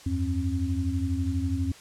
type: tone cluster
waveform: sine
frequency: 82.8 / 95 / 269 Hz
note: E2 / F#2 / C4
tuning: +8 / +46 / +48 cents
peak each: -28 / -30 / -29 dBFS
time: 0.06-1.72 s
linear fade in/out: 5 ms
effects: white hiss -49 dBFS RMS until 1.8 s + low-pass 8000 Hz 12 dB/octave